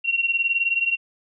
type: beating tone pair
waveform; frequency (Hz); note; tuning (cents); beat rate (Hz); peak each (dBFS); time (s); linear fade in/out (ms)
sine; 2739 / 2758; F7 / F7; -34 / -22; 19; -21 / -24; 0.04-0.97; 20
effects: none